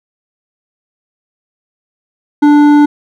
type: tone with hard clipping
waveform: sine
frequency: 293.7 Hz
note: D4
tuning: in tune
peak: -5 dBFS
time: 2.42-2.86 s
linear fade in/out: 10 ms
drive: 9 dB
effects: none